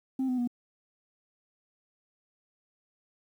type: tone with pitch steps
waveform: sine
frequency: 263.1 / 252.5 / 242.4 Hz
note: C4 / B3 / B3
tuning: +10 / +39 / -32 cents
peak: -24 dBFS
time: 0.19-0.475 s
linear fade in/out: 5 ms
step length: 95 ms
effects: tanh soft clip ceiling -25 dBFS + 10-bit